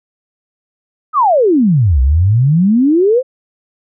sine exponential two-way sweep, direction down then up, 1318.5 to 61.74 to 538 Hz, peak -7 dBFS, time 1.13-3.23 s, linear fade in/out 50 ms, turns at 2.01 s, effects none

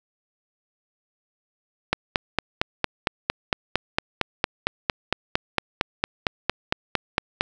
click train, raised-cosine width 0.3 ms, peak -3 dBFS, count 25, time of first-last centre 1.93-7.409 s, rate 4.38 Hz, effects none

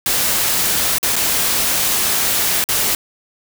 white noise with dropouts, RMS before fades -17 dBFS, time 0.06-2.95 s, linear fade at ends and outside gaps 2 ms, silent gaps 0.984-1.029 / 1.158-1.163 / 2.641-2.688 s, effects none

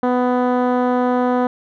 10% pulse tone with low-pass filter, 248.9 Hz, B3, 14 cents sharp, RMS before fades -17 dBFS, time 0.03-1.47 s, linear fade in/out 2 ms, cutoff 910 Hz, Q 0.55, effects none

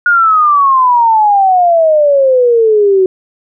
sine exponential sweep, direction down, 1447 to 370 Hz, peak -5 dBFS, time 0.06-3.06 s, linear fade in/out 2 ms, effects none

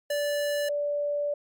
square / sine tone pair in turn, 582 / 582 Hz, D5 / D5, -16 / -16 cents, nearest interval unison, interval 0 cents, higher neither, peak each -26 / -25 dBFS, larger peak second, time 0.1-0.69 / 0.69-1.34 s, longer second, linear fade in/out 5 ms, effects MP3 96 kbps

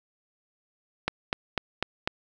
click train, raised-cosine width 0.3 ms, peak -9 dBFS, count 5, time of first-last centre 1.08-2.075 s, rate 4.02 Hz, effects none

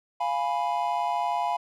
triangle chord, F diminished, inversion none, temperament equal, 698.5 / 830.6 / 987.8 Hz, F5 / Ab5 / Cb6, 0 / 0 / 0 cents, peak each -27 dBFS, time 0.2-1.57 s, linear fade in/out 10 ms, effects none

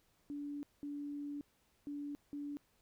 sine tone bursts at uneven times, 288.8 Hz, D4, 29 cents flat, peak -40 dBFS, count 4, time 0.3-0.63 / 0.83-1.41 / 1.87-2.15 / 2.33-2.57 s, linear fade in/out 0 ms, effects pink hiss -74 dBFS RMS until 2.81 s

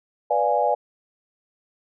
sine chord, B diminished seventh, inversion none, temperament equal, 493.9 / 587.3 / 698.5 / 830.6 Hz, B4 / D5 / F5 / Ab5, 0 / 0 / 0 / 0 cents, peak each -25 / -23 / -24 / -22 dBFS, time 0.3-0.75 s, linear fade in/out 10 ms, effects none

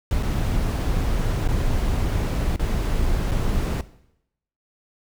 brown noise with dropouts, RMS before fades -22 dBFS, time 0.11-3.81 s, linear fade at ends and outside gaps 1 ms, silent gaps 0.227-0.231 / 1.476-1.487 / 2.561-2.595 / 3.312-3.317 s, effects noise-tail reverb RT60 0.8 s tail -17 dB re dry

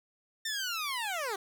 15% pulse linear sweep, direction down, 1820 to 370 Hz, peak -26 dBFS, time 0.45-1.36 s, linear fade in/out 5 ms, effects none

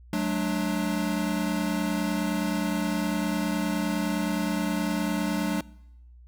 square chord, D major, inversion first, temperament equal with one note detuned, 185 / 214.7 / 293.7 Hz, F#3 / A3 / D4, 0 / -42 / 0 cents, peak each -30 dBFS, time 0.13-5.61 s, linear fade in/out 2 ms, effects noise-tail reverb RT60 0.9 s tail -23 dB re dry + added 60 Hz sine -47 dBFS peak until 6.27 s

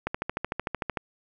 click train, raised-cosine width 0.5 ms, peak -13 dBFS, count 13, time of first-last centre 0.07-0.972 s, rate 13.3 Hz, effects none

